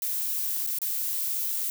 violet noise with dropouts, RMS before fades -29 dBFS, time 0.02-1.7 s, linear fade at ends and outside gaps 1 ms, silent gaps 0.665-0.673 / 0.787-0.817 s, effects none

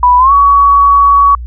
sine tone with pitch glide, 987 to 1127.2 Hz, B5 to C#6, -1 to +29 cents, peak -3 dBFS, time 0.03-1.35 s, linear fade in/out 2 ms, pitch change +230 cents, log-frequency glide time 0.18-0.32 s, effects added 60 Hz sine -20 dBFS peak until 1.46 s

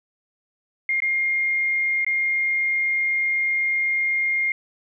sine tone with dropouts, 2124 Hz, C7, 25 cents sharp, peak -19 dBFS, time 0.89-4.52 s, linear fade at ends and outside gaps 2 ms, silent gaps 1.003-1.021 / 2.047-2.065 s, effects none

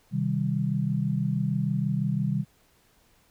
sine chord, C minor, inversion none, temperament just, 130.81 / 156.98 / 196.22 Hz, C3 / Eb3 / G3, 0 / +16 / +2 cents, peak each -28 dBFS, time 0.11-2.45 s, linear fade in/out 50 ms, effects pink hiss -63 dBFS RMS until 3.3 s

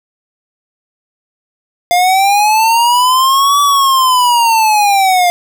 square linear two-way sweep, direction up then down, 698.5 to 1152 to 698.5 Hz, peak -8 dBFS, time 1.91-5.3 s, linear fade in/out 0 ms, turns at 3.61 s, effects none

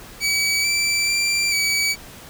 20% pulse tone with pitch steps, 2281 / 2332 / 2356 / 2281 Hz, C#7 / D7 / D7 / C#7, +49 / -13 / +5 / +49 cents, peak -13 dBFS, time 0.2-1.96 s, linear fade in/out 50 ms, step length 440 ms, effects pink hiss -41 dBFS RMS until 2.29 s

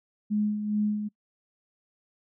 sine tone with tremolo, 210 Hz, G#3, 19 cents sharp, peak -22 dBFS, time 0.3-1.09 s, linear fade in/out 20 ms, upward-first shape sine, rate 2.4 Hz, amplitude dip 55%, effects noise-tail reverb RT60 0.1 s tail -25 dB re dry

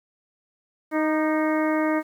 harmonic tone with a mistuned harmonic, 311.1 Hz, D#4, in tune, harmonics 1 / 2 / 3 / 4 / 5 / 6 / 7, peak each -22 / -26 / -31 / -32 / -35 / -34 / -35 dBFS, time 0.91-2.03 s, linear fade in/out 50 ms, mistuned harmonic 4, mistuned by -33 cents, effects 9-bit

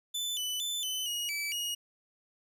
sawtooth tone with pitch steps, 3511 / 2990 / 3518 / 3028 / 2887 / 2306 / 2881 Hz, A7 / F#7 / A7 / F#7 / F#7 / D7 / F#7, -4 / +17 / -1 / +39 / -43 / -32 / -47 cents, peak -29 dBFS, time 0.14-1.75 s, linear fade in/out 10 ms, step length 230 ms, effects none

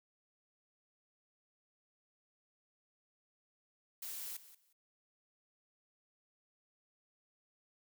blue noise with echo, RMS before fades -44 dBFS, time 4.02-4.37 s, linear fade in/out 5 ms, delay 180 ms, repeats 2, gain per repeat -15 dB, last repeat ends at 4.73 s, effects none

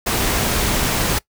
pink noise, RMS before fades -19 dBFS, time 0.06-1.19 s, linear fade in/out 10 ms, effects noise-tail reverb RT60 0.1 s tail -21 dB re dry

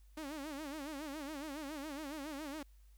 sawtooth tone with vibrato, 293.7 Hz, D4, in tune, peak -38 dBFS, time 0.17-2.63 s, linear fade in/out 5 ms, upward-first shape sine, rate 7.2 Hz, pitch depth 140 cents each way, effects added 50 Hz sine -58 dBFS peak until 2.97 s + white hiss -75 dBFS RMS until 2.97 s

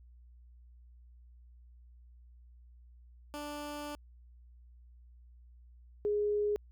15% pulse / sine tone pair in turn, 293.7 / 415.4 Hz, D4 / G#4, 0 / 0 cents, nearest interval tritone, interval 600 cents, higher second, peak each -33 / -28 dBFS, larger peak second, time 3.34-3.95 / 6.05-6.56 s, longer first, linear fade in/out 0 ms, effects added 60 Hz sine -54 dBFS peak until 6.71 s

